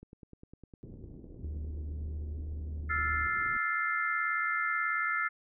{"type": "click train", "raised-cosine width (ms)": 3, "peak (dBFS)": -36, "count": 17, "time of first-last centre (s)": [0.03, 1.648], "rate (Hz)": 9.89}
{"type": "low-pass noise", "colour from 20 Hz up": "pink", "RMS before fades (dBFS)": -48, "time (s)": [0.83, 3.57], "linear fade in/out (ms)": 0, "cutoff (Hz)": 390, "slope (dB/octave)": 24}
{"type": "tone with pitch glide", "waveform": "sine", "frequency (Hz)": [75.2, 76.07], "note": ["D2", "D#2"], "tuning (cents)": [42, -39], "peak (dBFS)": -35, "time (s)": [1.43, 3.27], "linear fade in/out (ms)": 5, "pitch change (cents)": 19, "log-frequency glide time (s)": [1.81, 2.44]}
{"type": "chord", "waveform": "sine", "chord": "F major seventh", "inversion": "third", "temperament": "equal with one note detuned", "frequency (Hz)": [1318.5, 1396.9, 1750.9, 2093], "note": ["E6", "F6", "A6", "C7"], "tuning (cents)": [0, 0, -9, 0], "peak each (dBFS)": -34, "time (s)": [2.89, 5.29], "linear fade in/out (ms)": 20}
{"effects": []}